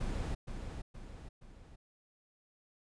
brown noise with echo, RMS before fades -36 dBFS, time 0-0.35 s, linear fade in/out 10 ms, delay 470 ms, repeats 3, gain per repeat -6 dB, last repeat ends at 1.76 s, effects resampled to 22050 Hz

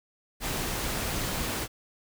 pink noise, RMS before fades -31 dBFS, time 0.4-1.68 s, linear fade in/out 50 ms, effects none

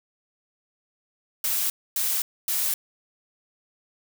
blue noise bursts, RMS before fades -25 dBFS, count 3, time 1.44-2.74 s, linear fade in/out 2 ms, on 260 ms, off 260 ms, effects none

